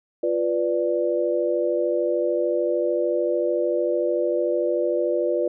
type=chord; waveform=sine; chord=B diminished; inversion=second; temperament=equal; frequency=349.2 / 493.9 / 587.3 Hz; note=F4 / B4 / D5; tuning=0 / 0 / 0 cents; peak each=-24 dBFS; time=0.23-5.48 s; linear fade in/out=5 ms; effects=none

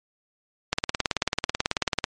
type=click train; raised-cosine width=0.2 ms; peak=-5 dBFS; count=25; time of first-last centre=0.73-2.041 s; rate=18.3 Hz; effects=MP3 48 kbps

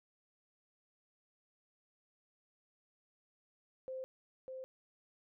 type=tone with echo; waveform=sine; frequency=521 Hz; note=C5; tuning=7 cents flat; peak=-40 dBFS; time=3.88-4.04 s; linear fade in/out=0 ms; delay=600 ms; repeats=1; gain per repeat=-3 dB; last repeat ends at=4.64 s; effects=none

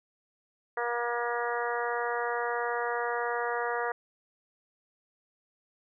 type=harmonic tone; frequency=238.5 Hz; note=A#3; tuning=40 cents sharp; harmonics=2 / 3 / 4 / 5 / 6 / 7 / 8; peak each=-33 / -35 / -36 / -37 / -38 / -38 / -39 dBFS; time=0.77-3.92 s; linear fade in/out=5 ms; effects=none

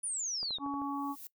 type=exponential sweep; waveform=sine; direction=down; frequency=9950 to 3600 Hz; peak=-33 dBFS; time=0.03-0.58 s; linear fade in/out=10 ms
type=click train; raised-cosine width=1 ms; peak=-34 dBFS; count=6; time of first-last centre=0.43-0.818 s; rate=12.9 Hz
type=harmonic tone; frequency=281.1 Hz; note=C#4; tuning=24 cents sharp; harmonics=1 / 3 / 4; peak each=-35 / -40 / -38 dBFS; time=0.59-1.16 s; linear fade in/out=50 ms
type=noise with exponential growth; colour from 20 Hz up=violet; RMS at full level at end=-44 dBFS; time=0.71-1.27 s; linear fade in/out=2 ms; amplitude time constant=120 ms
effects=noise-tail reverb RT60 0.1 s tail -20 dB re dry

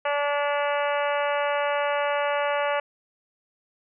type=harmonic tone with a mistuned harmonic; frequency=288.5 Hz; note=D4; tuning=31 cents flat; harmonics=2 / 3 / 4 / 5 / 6 / 7 / 8 / 9 / 10; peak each=-25 / -29 / -31 / -33 / -35 / -36 / -37 / -38 / -39 dBFS; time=0.05-2.8 s; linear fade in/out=5 ms; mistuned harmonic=9; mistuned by=+23 cents; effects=none

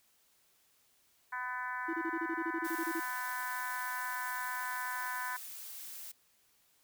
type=harmonic tone; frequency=250.7 Hz; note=B3; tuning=26 cents sharp; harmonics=3 / 4 / 5 / 6 / 7 / 8 / 9; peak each=-50 / -39 / -50 / -41 / -42 / -51 / -55 dBFS; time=1.32-5.37 s; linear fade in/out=10 ms
type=tone bursts; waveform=triangle; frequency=330 Hz; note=E4; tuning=2 cents sharp; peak=-32 dBFS; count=14; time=1.88-3.001 s; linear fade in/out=10 ms; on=55 ms; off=27 ms
type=noise; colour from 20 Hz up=blue; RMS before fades=-46 dBFS; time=2.64-6.12 s; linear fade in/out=10 ms
effects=white hiss -70 dBFS RMS until 6.83 s

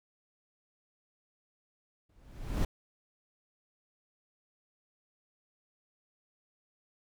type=noise with exponential growth; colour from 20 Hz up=brown; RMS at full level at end=-26 dBFS; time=2.09-2.65 s; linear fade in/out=5 ms; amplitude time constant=120 ms; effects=none

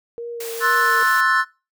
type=tone with vibrato; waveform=sine; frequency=466.2 Hz; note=A#4; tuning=in tune; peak=-27 dBFS; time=0.18-1.03 s; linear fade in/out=0 ms; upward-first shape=sine; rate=2.2 Hz; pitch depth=24 cents each way
type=high-pass noise; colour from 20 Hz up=white; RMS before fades=-33 dBFS; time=0.4-1.21 s; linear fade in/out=5 ms; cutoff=360 Hz; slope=96 dB/octave
type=chord; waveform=triangle; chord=F# half-diminished seventh; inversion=second; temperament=equal with one note detuned; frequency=1058.7 / 1318.5 / 1480 / 1760 Hz; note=C6 / E6 / F#6 / A6; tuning=+20 / 0 / 0 / 0 cents; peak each=-19 / -19 / -19 / -17 dBFS; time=0.6-1.45 s; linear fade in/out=50 ms
effects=noise-tail reverb RT60 0.3 s tail -23 dB re dry

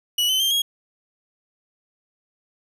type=tone with pitch steps; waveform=40% pulse; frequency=2938 / 3050 / 3167 / 3288 Hz; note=F#7 / G7 / G7 / G#7; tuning=-13 / -48 / +17 / -18 cents; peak=-17 dBFS; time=0.18-0.62 s; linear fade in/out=5 ms; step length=110 ms; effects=none

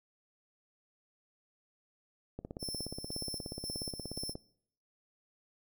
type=click train; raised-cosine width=2 ms; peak=-27 dBFS; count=34; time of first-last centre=2.39-4.354 s; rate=16.8 Hz
type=tone with tremolo; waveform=sawtooth; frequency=5340 Hz; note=E8; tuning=22 cents sharp; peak=-35 dBFS; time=2.59-4.35 s; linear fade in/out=50 ms; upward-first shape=square; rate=1.9 Hz; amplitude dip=50%
effects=noise-tail reverb RT60 0.7 s tail -23 dB re dry

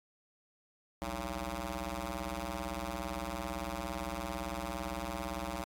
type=ring-modulated tone; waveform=10% pulse; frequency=123.47 Hz; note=B2; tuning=in tune; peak=-25 dBFS; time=1.02-5.64 s; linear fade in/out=0 ms; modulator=441 Hz; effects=AAC 64 kbps

